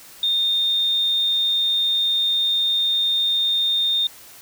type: tone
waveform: sine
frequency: 3648 Hz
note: A#7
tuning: 38 cents flat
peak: -17 dBFS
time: 0.23-4.07 s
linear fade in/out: 2 ms
effects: white hiss -44 dBFS RMS until 4.41 s